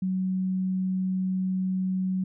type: tone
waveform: sine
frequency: 186.9 Hz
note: F#3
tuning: 18 cents sharp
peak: -24 dBFS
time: 0.02-2.24 s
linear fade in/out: 5 ms
effects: none